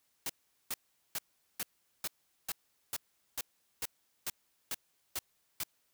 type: noise bursts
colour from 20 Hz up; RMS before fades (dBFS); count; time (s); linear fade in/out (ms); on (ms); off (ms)
white; -36; 13; 0.26-5.635; 2; 35; 410
effects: white hiss -75 dBFS RMS until 5.93 s